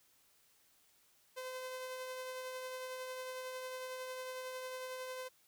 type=tone with tremolo; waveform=sawtooth; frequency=513 Hz; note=C5; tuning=34 cents flat; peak=-37 dBFS; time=1.36-5.29 s; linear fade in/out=20 ms; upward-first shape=triangle; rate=11 Hz; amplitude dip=30%; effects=white hiss -70 dBFS RMS until 5.47 s

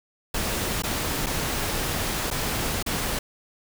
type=noise with dropouts; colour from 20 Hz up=pink; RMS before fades=-27 dBFS; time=0.34-3.19 s; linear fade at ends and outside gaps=5 ms; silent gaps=0.822-0.835 / 1.262-1.266 / 2.304-2.311 / 2.827-2.862 s; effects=none

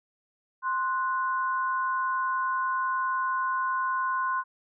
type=tone pair together; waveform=sine; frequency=1046.5 / 1476.9 Hz; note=C6 / F#6; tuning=0 / -4 cents; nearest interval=tritone; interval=596 cents; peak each=-26 / -31 dBFS; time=0.62-4.44 s; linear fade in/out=50 ms; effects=none

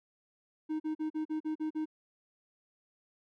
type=tone bursts; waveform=triangle; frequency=311.1 Hz; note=D#4; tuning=in tune; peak=-29 dBFS; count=8; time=0.69-1.857 s; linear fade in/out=20 ms; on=110 ms; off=41 ms; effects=none

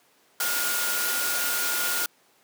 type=tone in noise; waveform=sine; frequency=1426 Hz; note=F6; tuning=36 cents sharp; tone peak=-30 dBFS; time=0.4-2.06 s; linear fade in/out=2 ms; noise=white; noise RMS=-27 dBFS; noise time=0.4-2.06 s; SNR=-6 dB; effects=pink hiss -61 dBFS RMS until 2.43 s + high-pass 300 Hz 12 dB/octave

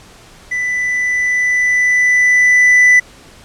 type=tone with level ramp; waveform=triangle; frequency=1989 Hz; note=B6; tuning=12 cents sharp; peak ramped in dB=-14 to -3 dBFS; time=0.51-3 s; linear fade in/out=10 ms; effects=pink hiss -41 dBFS RMS until 3.44 s + low-pass 9000 Hz 12 dB/octave

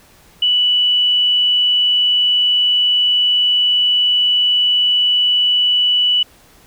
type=tone; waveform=sine; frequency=2960 Hz; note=F#7; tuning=in tune; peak=-11 dBFS; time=0.42-6.23 s; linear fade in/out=5 ms; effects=pink hiss -48 dBFS RMS until 6.66 s

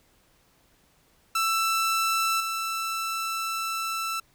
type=tone with level steps; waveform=sawtooth; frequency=1329 Hz; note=E6; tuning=14 cents sharp; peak=-19 / -24 dBFS; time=1.35-4.2 s; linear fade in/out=5 ms; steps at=2.4 s; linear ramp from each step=5 ms; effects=pink hiss -63 dBFS RMS until 4.34 s

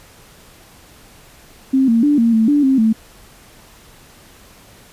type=tone with pitch steps; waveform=sine; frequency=265.7 / 229.3 / 292.6 / 231 / 222.1 / 291.2 / 266.5 / 221.4 Hz; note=C4 / A#3 / D4 / A#3 / A3 / D4 / C4 / A3; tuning=+27 / -28 / -6 / -16 / +16 / -15 / +32 / +11 cents; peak=-10 dBFS; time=1.73-2.93 s; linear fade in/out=10 ms; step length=150 ms; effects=pink hiss -45 dBFS RMS until 4.92 s + resampled to 32000 Hz

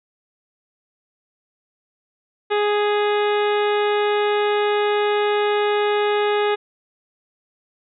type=harmonic tone with a mistuned harmonic; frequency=415.3 Hz; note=G#4; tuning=in tune; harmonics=1 / 2 / 3 / 4 / 5 / 6 / 7 / 8 / 9; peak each=-18 / -24 / -28 / -30 / -32 / -34 / -35 / -36 / -37 dBFS; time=2.5-6.56 s; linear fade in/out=20 ms; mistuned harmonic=8; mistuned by=+45 cents; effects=none

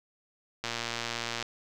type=click train; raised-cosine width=0.2 ms; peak=-15 dBFS; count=93; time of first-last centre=0.64-1.426 s; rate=117 Hz; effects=none

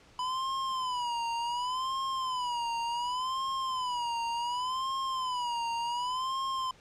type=tone with vibrato; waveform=square; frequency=996 Hz; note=B5; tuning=14 cents sharp; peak=-31 dBFS; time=0.19-6.71 s; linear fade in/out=2 ms; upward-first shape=sine; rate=0.68 Hz; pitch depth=120 cents each way; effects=pink hiss -58 dBFS RMS until 6.8 s + low-pass 6000 Hz 12 dB/octave

